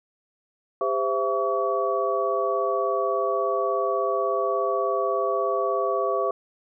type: tone cluster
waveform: sine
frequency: 400.5 / 517 / 667 / 1134 Hz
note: G4 / C5 / E5 / C#6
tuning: +37 / -21 / +20 / +39 cents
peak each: -27 dBFS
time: 0.81-6.31 s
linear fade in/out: 2 ms
effects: none